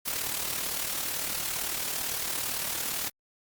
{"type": "noise with amplitude modulation", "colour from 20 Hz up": "white", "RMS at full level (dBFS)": -29, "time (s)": [0.05, 3.1], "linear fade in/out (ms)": 20, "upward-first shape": "sine", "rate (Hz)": 37.8, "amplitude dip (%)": 60, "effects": ["Opus 48 kbps"]}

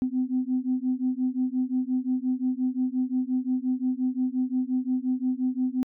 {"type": "beating tone pair", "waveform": "sine", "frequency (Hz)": [252.6, 258.3], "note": ["B3", "C4"], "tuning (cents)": [39, -22], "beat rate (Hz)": 5.7, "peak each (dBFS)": -26, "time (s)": [0.02, 5.83], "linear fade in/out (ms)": 0, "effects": ["tanh soft clip ceiling -16 dBFS"]}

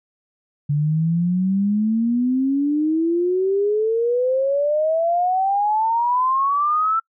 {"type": "exponential sweep", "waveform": "sine", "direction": "up", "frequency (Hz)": [143.4, 1339], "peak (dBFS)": -16, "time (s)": [0.69, 7], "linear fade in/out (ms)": 10, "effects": ["noise-tail reverb RT60 0.1 s tail -26 dB re dry"]}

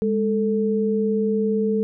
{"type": "tone pair together", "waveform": "sine", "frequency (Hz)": [205.8, 441.3], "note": ["G#3", "A4"], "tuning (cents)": [-16, 5], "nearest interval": "octave + minor second", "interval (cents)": 1321, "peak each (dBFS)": [-21, -21], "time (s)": [0.02, 1.83], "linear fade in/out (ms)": 0, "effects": []}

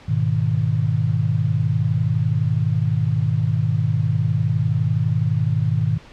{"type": "chord", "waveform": "sine", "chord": "G# minor", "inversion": "none", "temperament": "equal", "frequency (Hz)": [103.83, 123.47, 155.56], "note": ["G#2", "B2", "D#3"], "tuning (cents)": [0, 0, 0], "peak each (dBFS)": -21, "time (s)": [0.08, 5.98], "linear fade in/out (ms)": 10, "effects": ["pink hiss -45 dBFS RMS until 6.12 s", "low-pass 4000 Hz 12 dB/octave"]}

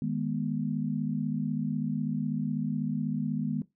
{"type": "chord", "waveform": "sine", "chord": "G# minor", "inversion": "second", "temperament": "equal with one note detuned", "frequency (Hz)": [155.56, 207.7, 243.8], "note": ["D#3", "G#3", "B3"], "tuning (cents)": [0, 0, -22], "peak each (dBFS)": -32, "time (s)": [0.02, 3.62], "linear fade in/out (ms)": 2, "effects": ["noise-tail reverb RT60 0.2 s tail -18 dB re dry"]}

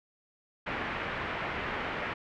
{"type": "low-pass noise", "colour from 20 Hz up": "white", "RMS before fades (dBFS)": -35, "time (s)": [0.66, 2.14], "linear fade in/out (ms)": 10, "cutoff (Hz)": 2300, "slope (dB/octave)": 24, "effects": []}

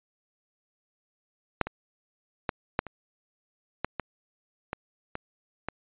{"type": "clicks", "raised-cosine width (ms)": 0.5, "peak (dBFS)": [-7, -19, -11, -8, -24, -12, -15, -16, -18, -16], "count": 10, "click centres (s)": [1.613, 1.67, 2.492, 2.791, 2.867, 3.846, 3.997, 4.731, 5.154, 5.686], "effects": ["resampled to 8000 Hz"]}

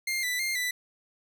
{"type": "tone with vibrato", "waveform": "sawtooth", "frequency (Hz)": 2047, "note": "C7", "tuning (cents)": -38, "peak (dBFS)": -24, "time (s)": [0.07, 0.71], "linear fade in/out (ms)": 5, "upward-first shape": "square", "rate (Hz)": 3.1, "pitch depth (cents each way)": 54, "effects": []}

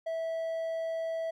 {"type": "tone", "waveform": "triangle", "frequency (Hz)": 654, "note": "E5", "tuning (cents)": -14, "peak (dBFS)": -29, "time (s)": [0.06, 1.31], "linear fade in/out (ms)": 10, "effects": []}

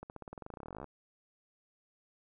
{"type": "accelerating click train", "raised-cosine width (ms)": 1, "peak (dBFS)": -30, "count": 25, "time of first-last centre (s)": [0.03, 0.843], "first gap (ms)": 69, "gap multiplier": 0.93, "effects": []}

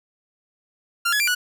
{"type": "tone with pitch steps", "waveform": "sawtooth", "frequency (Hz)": [1389, 1690, 2370, 1470], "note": ["F6", "G#6", "D7", "F#6"], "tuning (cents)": [-10, 30, 15, -12], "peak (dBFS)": -15, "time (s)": [1.05, 1.35], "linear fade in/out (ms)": 10, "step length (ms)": 75, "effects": []}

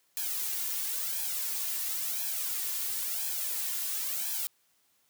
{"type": "noise with flanger", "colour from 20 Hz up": "blue", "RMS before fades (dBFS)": -33, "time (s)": [0.17, 4.47], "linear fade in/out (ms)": 0, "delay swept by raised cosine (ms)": [1.2, 2.9], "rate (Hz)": 0.97, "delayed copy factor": 1, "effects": ["white hiss -70 dBFS RMS until 5.09 s", "high-pass 80 Hz 12 dB/octave"]}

